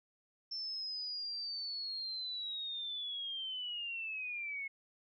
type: linear sweep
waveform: sine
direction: down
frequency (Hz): 5360 to 2169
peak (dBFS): -38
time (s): 0.51-4.68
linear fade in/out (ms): 10
effects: none